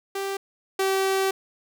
sawtooth tone pair in turn, 392 / 385.3 Hz, G4 / G4, 0 / -30 cents, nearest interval unison, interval 30 cents, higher first, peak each -23 / -17 dBFS, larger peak second, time 0.15-0.37 / 0.79-1.31 s, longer second, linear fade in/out 5 ms, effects none

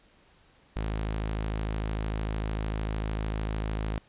sawtooth tone, 53.3 Hz, G#1, 46 cents sharp, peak -25 dBFS, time 0.76-3.98 s, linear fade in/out 0 ms, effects pink hiss -61 dBFS RMS until 4.08 s + resampled to 8000 Hz

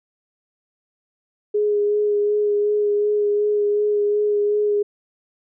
sine tone with vibrato, 415.3 Hz, G#4, in tune, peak -16 dBFS, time 1.54-4.83 s, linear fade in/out 10 ms, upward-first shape sine, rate 2.7 Hz, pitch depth 16 cents each way, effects none

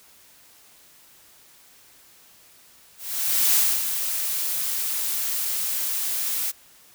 blue noise with ADSR envelope, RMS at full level -18 dBFS, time 2.97-6.52 s, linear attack 570 ms, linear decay 280 ms, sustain -8 dB, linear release 23 ms, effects white hiss -53 dBFS RMS until 6.94 s

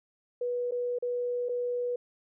sine tone with dropouts, 488.4 Hz, B4, 19 cents flat, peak -28 dBFS, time 0.41-1.96 s, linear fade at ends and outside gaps 5 ms, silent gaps 0.711-0.719 / 0.987-1.024 / 1.487-1.492 s, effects none

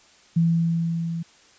sine tone with level ramp, 166.7 Hz, E3, 20 cents sharp, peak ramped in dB -15 to -26 dBFS, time 0.36-1.23 s, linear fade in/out 10 ms, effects white hiss -54 dBFS RMS until 1.58 s + resampled to 16000 Hz

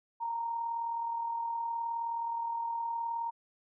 sine tone with amplitude modulation, 928 Hz, A#5, 8 cents flat, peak -30 dBFS, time 0.2-3.31 s, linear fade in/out 20 ms, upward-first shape sine, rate 39.2 Hz, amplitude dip 40%, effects none

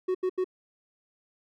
triangle tone bursts, 370 Hz, F#4, in tune, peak -22 dBFS, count 3, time 0.08-0.444 s, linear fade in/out 10 ms, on 68 ms, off 80 ms, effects none

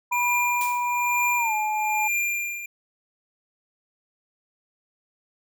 sine tone with pitch glide, 978 to 856.3 Hz, B5 to A5, -17 to -47 cents, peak -23 dBFS, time 0.11-2.08 s, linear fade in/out 10 ms, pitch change -230 cents, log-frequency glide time 1.37-1.54 s
square tone with tremolo, 2394 Hz, D7, 33 cents sharp, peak -22 dBFS, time 0.12-2.66 s, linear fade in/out 5 ms, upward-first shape triangle, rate 1.1 Hz, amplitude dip 75%
blue noise with exponential decay, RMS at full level -31 dBFS, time 0.61-1.02 s, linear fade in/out 0 ms, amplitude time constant 89 ms
effects none

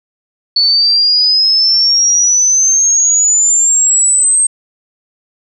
sine exponential sweep, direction up, 4435 to 8420 Hz, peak -7 dBFS, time 0.56-4.47 s, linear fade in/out 5 ms, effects none

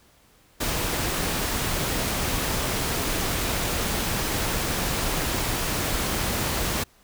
pink noise, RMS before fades -26 dBFS, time 0.6-6.84 s, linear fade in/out 10 ms, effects pink hiss -58 dBFS RMS until 7.03 s

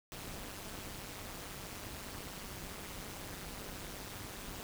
pink noise with amplitude modulation, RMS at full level -42 dBFS, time 0.12-4.63 s, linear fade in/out 0 ms, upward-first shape sine, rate 201 Hz, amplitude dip 85%, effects none

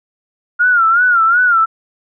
sine tone with vibrato, 1404 Hz, F6, 9 cents sharp, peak -8 dBFS, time 0.59-1.66 s, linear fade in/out 20 ms, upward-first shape sine, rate 2.7 Hz, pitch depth 110 cents each way, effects none

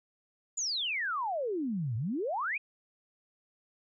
sine exponential two-way sweep, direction down then up, 7200 to 105.2 to 2602 Hz, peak -30 dBFS, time 0.57-2.58 s, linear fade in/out 10 ms, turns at 1.96 s, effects none

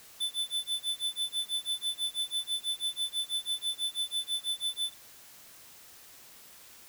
square tone with tremolo, 3512 Hz, A7, 4 cents flat, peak -28 dBFS, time 0.2-4.94 s, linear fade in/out 10 ms, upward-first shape sine, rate 6.1 Hz, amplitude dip 100%, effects white hiss -53 dBFS RMS until 6.88 s

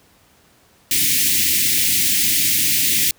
white band-stop noise, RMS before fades -17 dBFS, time 0.91-3.11 s, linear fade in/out 2 ms, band 340 to 1900 Hz, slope 48 dB/octave, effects pink hiss -54 dBFS RMS until 3.18 s + high-pass 60 Hz 12 dB/octave

